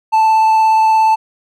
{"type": "tone with vibrato", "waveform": "triangle", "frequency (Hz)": 880, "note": "A5", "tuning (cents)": 0, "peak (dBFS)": -6, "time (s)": [0.12, 1.16], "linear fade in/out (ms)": 20, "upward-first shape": "triangle", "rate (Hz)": 17, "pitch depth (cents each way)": 10, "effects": []}